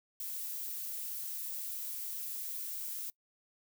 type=noise; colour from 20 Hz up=violet; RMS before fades=-40 dBFS; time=0.2-3.1 s; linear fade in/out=2 ms; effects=noise-tail reverb RT60 0.1 s tail -23 dB re dry